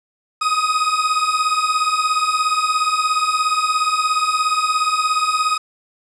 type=beating tone pair; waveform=40% pulse; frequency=1244 / 1261 Hz; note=D#6 / D#6; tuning=-1 / +23 cents; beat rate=17 Hz; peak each=-20 / -17 dBFS; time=0.41-5.58 s; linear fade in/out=10 ms; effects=resampled to 22050 Hz + 7-bit